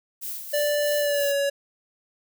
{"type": "noise with tremolo", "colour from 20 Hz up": "violet", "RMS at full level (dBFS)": -32, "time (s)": [0.21, 1.33], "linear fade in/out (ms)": 20, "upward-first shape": "sine", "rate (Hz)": 3.1, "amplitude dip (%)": 50}
{"type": "tone with pitch glide", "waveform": "square", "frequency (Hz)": [587.3, 562.4], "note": ["D5", "C#5"], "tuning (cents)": [0, 25], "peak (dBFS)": -22, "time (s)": [0.53, 1.5], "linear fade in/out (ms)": 10, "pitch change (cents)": -75, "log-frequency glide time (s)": [0.98, 1.32]}
{"effects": []}